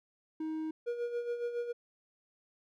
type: tone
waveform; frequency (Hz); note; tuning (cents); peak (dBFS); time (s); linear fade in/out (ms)
triangle; 315; D#4; +21; -32; 0.4-0.71; 5
type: tone with tremolo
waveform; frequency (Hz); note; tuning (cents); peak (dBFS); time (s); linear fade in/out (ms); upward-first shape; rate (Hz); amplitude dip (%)
triangle; 477.5; A#4; +42; -29; 0.86-1.73; 20; sine; 7.2; 60
effects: none